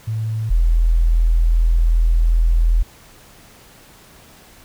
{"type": "tone pair in turn", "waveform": "sine", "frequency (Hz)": [110.3, 41.32], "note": ["A2", "E1"], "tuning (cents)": [5, 5], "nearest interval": "octave + perfect fourth", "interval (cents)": 1700, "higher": "first", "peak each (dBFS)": [-19, -11], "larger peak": "second", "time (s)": [[0.07, 0.5], [0.5, 2.83]], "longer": "second", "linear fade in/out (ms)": 10, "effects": ["pink hiss -46 dBFS RMS until 4.64 s"]}